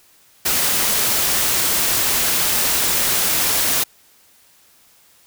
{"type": "noise", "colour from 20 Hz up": "white", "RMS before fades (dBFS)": -18, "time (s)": [0.45, 3.84], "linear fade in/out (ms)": 10, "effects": ["white hiss -53 dBFS RMS until 5.26 s"]}